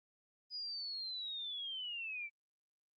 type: linear sweep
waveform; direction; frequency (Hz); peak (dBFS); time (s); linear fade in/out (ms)
sine; down; 4978 to 2289; -40; 0.5-2.3; 50
effects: Opus 32 kbps